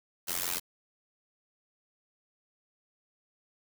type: noise with amplitude modulation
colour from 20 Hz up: white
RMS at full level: -29 dBFS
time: 0.27-0.6 s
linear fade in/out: 20 ms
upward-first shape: sine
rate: 87.4 Hz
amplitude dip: 100%
effects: none